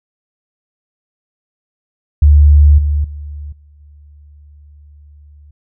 sine tone with level steps, 73.42 Hz, D2, in tune, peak -3 / -11 / -24 / -41 / -38 dBFS, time 2.22-5.51 s, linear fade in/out 5 ms, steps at 2.78 / 3.04 / 3.52 / 3.8 s, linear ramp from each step 5 ms, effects none

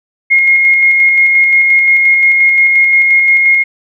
sine tone with tremolo, 2147 Hz, C7, 44 cents sharp, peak -4 dBFS, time 0.3-3.64 s, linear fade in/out 20 ms, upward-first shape square, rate 5.7 Hz, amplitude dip 25%, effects none

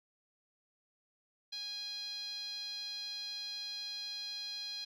10% pulse tone with band-pass filter, 824 Hz, G#5, 14 cents flat, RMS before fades -42 dBFS, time 1.52-4.85 s, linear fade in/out 10 ms, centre 4200 Hz, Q 5.6, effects none

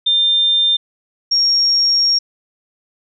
sine tone pair in turn, 3600 / 5565 Hz, A7 / F8, +39 / -7 cents, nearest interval minor sixth, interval 754 cents, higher second, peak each -11 dBFS, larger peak neither, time 0.06-0.77 / 1.31-2.19 s, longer second, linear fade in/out 10 ms, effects none

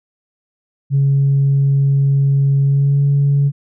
sine tone with pitch glide, 138.59 to 141.18 Hz, C#3 to C#3, 0 to +32 cents, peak -9 dBFS, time 0.9-3.52 s, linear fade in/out 50 ms, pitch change +32 cents, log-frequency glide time 2.63-3.03 s, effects tanh soft clip ceiling -7 dBFS

